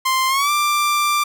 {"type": "tone with pitch glide", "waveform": "sawtooth", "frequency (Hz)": [1046.5, 1181.5], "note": ["C6", "D6"], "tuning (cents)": [0, 10], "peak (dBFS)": -12, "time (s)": [0.05, 1.24], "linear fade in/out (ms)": 10, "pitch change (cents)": 210, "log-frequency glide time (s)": [0.28, 0.51], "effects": []}